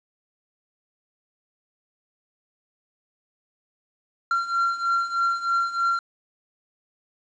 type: beating tone pair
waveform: triangle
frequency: 1371 / 1374.2 Hz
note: F6 / F6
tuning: -32 / -28 cents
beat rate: 3.2 Hz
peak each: -25 / -21 dBFS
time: 4.31-5.99 s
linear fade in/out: 2 ms
effects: resampled to 16000 Hz + 9-bit